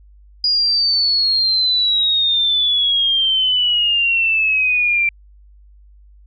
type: exponential sweep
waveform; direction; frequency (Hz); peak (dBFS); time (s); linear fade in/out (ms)
sine; down; 4900 to 2349; -13; 0.44-5.09; 2
effects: added 50 Hz sine -43 dBFS peak until 6.26 s